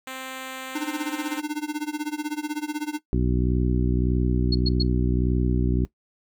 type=tone; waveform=5% pulse; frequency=261.6 Hz; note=C4; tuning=in tune; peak=-22 dBFS; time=0.07-1.4 s; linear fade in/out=2 ms
type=tone with tremolo; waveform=square; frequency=300 Hz; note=D4; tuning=37 cents sharp; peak=-24 dBFS; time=0.75-2.99 s; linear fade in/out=5 ms; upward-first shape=sine; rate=16 Hz; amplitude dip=90%
type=harmonic tone; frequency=61.7 Hz; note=B1; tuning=1 cent flat; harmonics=1 / 2 / 3 / 4 / 5 / 6; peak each=-23 / -26 / -28 / -29 / -30 / -31 dBFS; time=3.13-5.85 s; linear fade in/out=0 ms
type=tone bursts; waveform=sine; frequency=4323 Hz; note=C#8; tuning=44 cents flat; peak=-23 dBFS; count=3; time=4.52-4.827 s; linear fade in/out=5 ms; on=29 ms; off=110 ms
effects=noise-tail reverb RT60 0.1 s tail -18 dB re dry